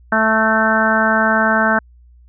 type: harmonic tone with a mistuned harmonic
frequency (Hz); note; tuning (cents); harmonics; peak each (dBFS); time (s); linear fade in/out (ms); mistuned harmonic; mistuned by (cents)
220; A3; 0; 1 / 2 / 3 / 4 / 5 / 6 / 7 / 8; -19 / -28 / -19 / -21 / -23 / -21 / -16 / -26; 0.12-1.79; 5; 8; +30
effects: added 60 Hz sine -43 dBFS peak until 2.28 s